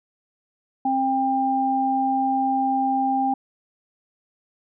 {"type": "tone pair together", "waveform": "sine", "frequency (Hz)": [265.6, 796], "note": ["C4", "G5"], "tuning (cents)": [26, 26], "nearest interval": "octave + perfect fifth", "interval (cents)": 1900, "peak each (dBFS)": [-24, -20], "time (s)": [0.85, 3.34], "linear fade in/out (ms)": 5, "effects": []}